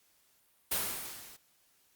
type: noise with level ramp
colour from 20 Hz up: white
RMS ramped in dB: -29 to -54 dBFS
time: 0.71-1.37 s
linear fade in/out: 10 ms
effects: white hiss -69 dBFS RMS until 1.95 s + Opus 48 kbps